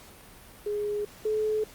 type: tone pair in turn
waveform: sine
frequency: 415.3 / 430.4 Hz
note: G#4 / A4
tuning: 0 / -38 cents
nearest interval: minor second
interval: 62 cents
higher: second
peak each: -27 / -24 dBFS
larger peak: second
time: 0.66-1.05 / 1.25-1.64 s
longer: neither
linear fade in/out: 5 ms
effects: pink hiss -50 dBFS RMS until 1.74 s + Opus 48 kbps